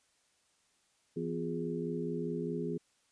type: harmonic tone with a mistuned harmonic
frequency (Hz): 83.2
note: E2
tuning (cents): +17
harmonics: 2 / 3 / 4 / 5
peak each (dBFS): -38 / -39 / -40 / -38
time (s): 1.16-2.78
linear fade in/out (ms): 10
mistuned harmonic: 4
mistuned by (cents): +93
effects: white hiss -72 dBFS RMS until 3.11 s + resampled to 22050 Hz